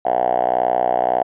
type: tone with band-pass filter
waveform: 5% pulse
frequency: 61.74 Hz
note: B1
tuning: in tune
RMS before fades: -18 dBFS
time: 0.05-1.23 s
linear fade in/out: 5 ms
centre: 720 Hz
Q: 6.9
effects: resampled to 8000 Hz